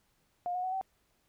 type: tone with pitch steps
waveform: sine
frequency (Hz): 710 / 727.9 / 746.2 / 764.9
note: F5 / F#5 / F#5 / G5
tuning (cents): +28 / -29 / +14 / -43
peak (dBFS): -31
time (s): 0.46-0.812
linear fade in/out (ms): 0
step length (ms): 88
effects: pink hiss -73 dBFS RMS until 1.28 s